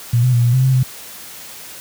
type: tone with pitch steps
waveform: sine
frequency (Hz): 118.8 / 126.6 / 119.8 / 120.5 / 129.9 / 132 / 128.3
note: A#2 / B2 / A#2 / B2 / C3 / C3 / C3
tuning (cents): +33 / +43 / +48 / -42 / -12 / +16 / -34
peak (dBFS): -10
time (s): 0.13-0.83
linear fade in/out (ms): 5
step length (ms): 100
effects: white hiss -35 dBFS RMS until 1.8 s + high-pass 60 Hz 12 dB/octave